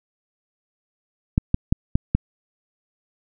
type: clicks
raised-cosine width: 5 ms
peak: -4 dBFS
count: 5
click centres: 1.379 / 1.544 / 1.725 / 1.955 / 2.15 s
effects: none